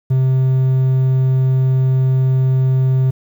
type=tone; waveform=triangle; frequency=130.81 Hz; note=C3; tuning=in tune; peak=-9 dBFS; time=0.1-3.11 s; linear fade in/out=10 ms; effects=8-bit